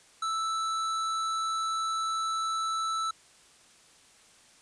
sine tone with hard clipping, 1318.5 Hz, E6, in tune, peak -30 dBFS, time 0.22-3.11 s, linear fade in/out 5 ms, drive 14 dB, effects white hiss -58 dBFS RMS until 4.61 s + resampled to 22050 Hz

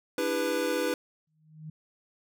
square chord, E minor seventh, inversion third, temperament equal with one note detuned, 293.7 / 329.6 / 400.5 / 493.9 Hz, D4 / E4 / G4 / B4, 0 / 0 / +37 / 0 cents, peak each -35 / -34 / -35 / -30 dBFS, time 0.18-0.94 s, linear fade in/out 2 ms
sine tone with exponential growth, 155.7 Hz, D#3, 2 cents sharp, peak -36 dBFS, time 1.27-1.7 s, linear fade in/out 5 ms, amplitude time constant 93 ms
effects none

